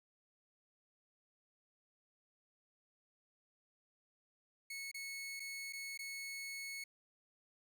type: tone with dropouts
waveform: sawtooth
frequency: 2200 Hz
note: C#7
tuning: 14 cents flat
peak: -40 dBFS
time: 4.7-6.84 s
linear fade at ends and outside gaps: 5 ms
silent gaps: 4.915-4.943 / 5.397-5.401 / 5.726-5.732 / 5.976-5.99 s
effects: none